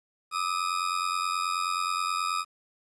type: ring-modulated tone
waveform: 40% pulse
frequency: 1240 Hz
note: D#6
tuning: 6 cents flat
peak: -23 dBFS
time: 0.31-2.45 s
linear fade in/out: 50 ms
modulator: 44.7 Hz
effects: resampled to 24000 Hz + 10-bit